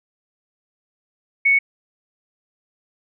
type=tone; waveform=sine; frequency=2217 Hz; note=C#7; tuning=in tune; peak=-12 dBFS; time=1.45-1.59 s; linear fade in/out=10 ms; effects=none